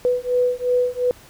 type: beating tone pair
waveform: sine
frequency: 493.9 / 496.7 Hz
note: B4 / B4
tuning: 0 / +10 cents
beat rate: 2.8 Hz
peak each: -20 dBFS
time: 0.05-1.11 s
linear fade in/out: 0 ms
effects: pink hiss -47 dBFS RMS until 1.29 s